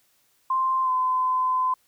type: tone with pitch glide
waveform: sine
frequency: 1046.5 to 1022.6 Hz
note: C6 to C6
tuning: 0 to -40 cents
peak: -20 dBFS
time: 0.5-1.74 s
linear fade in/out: 5 ms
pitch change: -40 cents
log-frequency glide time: 0.83-0.9 s
effects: white hiss -65 dBFS RMS until 1.87 s